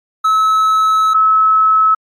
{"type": "tone pair in turn", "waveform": ["triangle", "sine"], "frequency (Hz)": [1295, 1295], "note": ["E6", "E6"], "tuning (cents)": [-31, -31], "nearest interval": "unison", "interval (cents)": 0, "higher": "neither", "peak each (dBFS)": -7, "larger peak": "neither", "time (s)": [[0.24, 1.14], [1.14, 1.95]], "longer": "first", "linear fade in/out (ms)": 10, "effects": ["MP3 64 kbps"]}